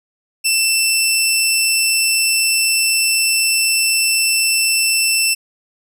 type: tone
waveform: 15% pulse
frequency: 2672 Hz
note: E7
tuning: 23 cents sharp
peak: -6 dBFS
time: 0.44-5.35 s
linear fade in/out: 20 ms
effects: none